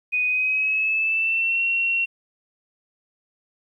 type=tone with pitch glide; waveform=sine; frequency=2489 to 2730 Hz; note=D#7 to F7; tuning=0 to -40 cents; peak=-19 dBFS; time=0.12-2.06 s; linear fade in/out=20 ms; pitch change=+160 cents; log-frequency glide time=0.25-1.62 s; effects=10-bit